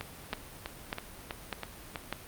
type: two click trains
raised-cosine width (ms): 0.3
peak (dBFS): -16 / -19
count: 4 / 7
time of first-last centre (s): 0.33-2.126 / 0.01-1.958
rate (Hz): 1.67 / 3.08
effects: pink hiss -48 dBFS RMS until 2.27 s + Opus 48 kbps